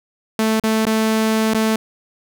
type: tone with dropouts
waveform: sawtooth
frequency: 220 Hz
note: A3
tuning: in tune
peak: -11 dBFS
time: 0.39-1.76 s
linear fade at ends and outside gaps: 2 ms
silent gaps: 0.598-0.637 / 0.853-0.867 / 1.536-1.546 s
effects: none